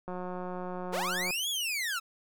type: click train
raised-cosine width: 1 ms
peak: -25 dBFS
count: 223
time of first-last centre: 0.08-1.307 s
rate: 181 Hz
type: linear two-way sweep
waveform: sawtooth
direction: up then down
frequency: 370 to 3442 to 1267 Hz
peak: -27 dBFS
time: 0.92-2 s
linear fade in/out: 20 ms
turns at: 1.49 s
effects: none